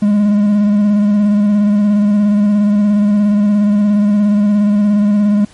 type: tone with vibrato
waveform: triangle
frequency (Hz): 206.4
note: G#3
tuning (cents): -10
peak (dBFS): -6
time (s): 0.02-5.45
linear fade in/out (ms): 5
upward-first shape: square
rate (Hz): 17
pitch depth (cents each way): 26
effects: pink hiss -44 dBFS RMS until 5.53 s + MP3 48 kbps